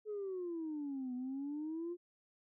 sine exponential two-way sweep, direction down then up, 432.7 to 246.9 to 355.6 Hz, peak -37 dBFS, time 0.05-1.97 s, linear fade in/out 50 ms, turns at 1.14 s, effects tanh soft clip ceiling -35 dBFS

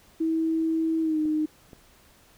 sine tone with pitch glide, 323.2 to 307.9 Hz, E4 to D#4, -34 to -18 cents, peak -22 dBFS, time 0.2-1.46 s, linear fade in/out 10 ms, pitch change -84 cents, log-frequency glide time 1.01-1.19 s
clicks, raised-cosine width 2 ms, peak -31 dBFS, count 2, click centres 1.255 / 1.732 s
effects pink hiss -57 dBFS RMS until 2.37 s

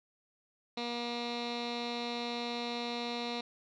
15% pulse tone with low-pass filter, 238.4 Hz, A#3, 39 cents sharp, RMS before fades -37 dBFS, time 0.77-3.41 s, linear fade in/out 5 ms, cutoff 4000 Hz, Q 4.3, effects none

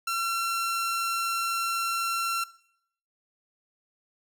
sawtooth tone, 1358 Hz, F6, 49 cents flat, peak -23 dBFS, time 0.07-2.44 s, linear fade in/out 5 ms, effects noise-tail reverb RT60 0.7 s tail -19 dB re dry

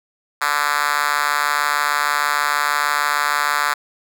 5% pulse tone with high-pass filter, 146.4 Hz, D3, 5 cents flat, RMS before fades -19 dBFS, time 0.41-3.74 s, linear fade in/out 10 ms, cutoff 1200 Hz, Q 1.8, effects none

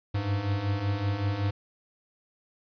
square beating tone pair, 96.9 / 102.2 Hz, G2 / G#2, -20 / -27 cents, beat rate 5.3 Hz, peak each -33 / -28 dBFS, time 0.14-1.51 s, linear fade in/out 10 ms, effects resampled to 11025 Hz + 10-bit

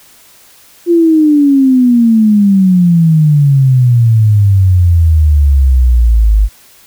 sine exponential sweep, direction down, 349.2 to 49.78 Hz, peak -4 dBFS, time 0.86-6.49 s, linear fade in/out 50 ms, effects white hiss -42 dBFS RMS until 6.86 s

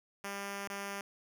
5% pulse tone with dropouts, 199.4 Hz, G3, 30 cents sharp, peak -27 dBFS, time 0.24-1.01 s, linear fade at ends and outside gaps 2 ms, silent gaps 0.675-0.7 s, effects none

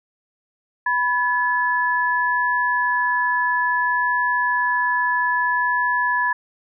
sine tone pair together, 987.4 / 1712 Hz, B5 / A6, -1 / -48 cents, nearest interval minor seventh, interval 953 cents, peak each -20 dBFS, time 0.86-6.33 s, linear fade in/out 5 ms, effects none

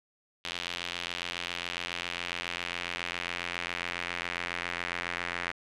square tone with band-pass filter sweep, 43.65 Hz, F1, in tune, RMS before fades -36 dBFS, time 0.44-5.52 s, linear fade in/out 10 ms, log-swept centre 3200 to 2000 Hz, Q 1.9, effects resampled to 24000 Hz

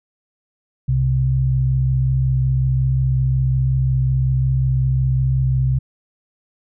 sine tone pair together, 64.22 / 129.7 Hz, C2 / C3, -32 / -15 cents, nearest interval octave, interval 1217 cents, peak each -21 / -15 dBFS, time 0.88-5.79 s, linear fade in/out 10 ms, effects none

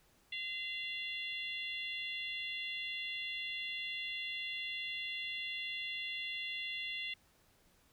harmonic tone with a mistuned harmonic, 686 Hz, F5, 31 cents flat, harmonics 3 / 4 / 5 / 6, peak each -43 / -42 / -43 / -54 dBFS, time 0.32-7.14 s, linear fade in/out 5 ms, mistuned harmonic 4, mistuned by +17 cents, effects pink hiss -69 dBFS RMS until 7.92 s

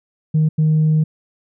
sine tone bursts at uneven times, 155.56 Hz, D#3, in tune, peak -10 dBFS, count 2, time 0.34-0.49 / 0.58-1.04 s, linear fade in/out 10 ms, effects tanh soft clip ceiling -9 dBFS

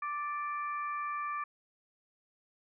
harmonic tone, 587.3 Hz, D5, in tune, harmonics 2 / 3 / 4, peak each -34 / -44 / -45 dBFS, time 0.02-1.44 s, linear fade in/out 5 ms, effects none

